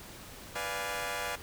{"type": "chord", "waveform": "15% pulse", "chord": "B diminished seventh", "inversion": "none", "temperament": "equal", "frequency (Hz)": [493.9, 587.3, 698.5, 830.6], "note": ["B4", "D5", "F5", "Ab5"], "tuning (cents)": [0, 0, 0, 0], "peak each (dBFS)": -33, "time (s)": [0.55, 1.36], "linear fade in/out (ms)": 10, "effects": ["pink hiss -48 dBFS RMS until 1.42 s"]}